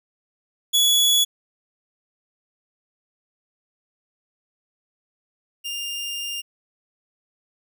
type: tone pair in turn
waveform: sawtooth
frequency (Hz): 3391 / 2804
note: G#7 / F7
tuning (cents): +35 / +6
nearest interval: minor third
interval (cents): 329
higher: first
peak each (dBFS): -12 / -24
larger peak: first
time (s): 0.73-1.25 / 5.64-6.42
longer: second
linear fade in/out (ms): 20
effects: none